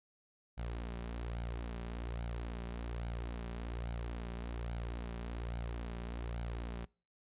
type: tone with flanger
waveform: sawtooth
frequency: 58.27 Hz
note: A#1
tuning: in tune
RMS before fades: -41 dBFS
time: 0.57-6.86 s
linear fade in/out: 20 ms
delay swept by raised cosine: 1.3 to 5.2 ms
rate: 1.2 Hz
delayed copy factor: +0.5
effects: noise-tail reverb RT60 0.4 s tail -26 dB re dry + resampled to 8000 Hz